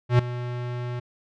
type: tone with ADSR envelope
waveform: square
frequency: 122.3 Hz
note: B2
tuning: 16 cents flat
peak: -13 dBFS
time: 0.09-1 s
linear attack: 100 ms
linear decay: 5 ms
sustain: -16 dB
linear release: 11 ms
effects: low-pass 3000 Hz 12 dB/octave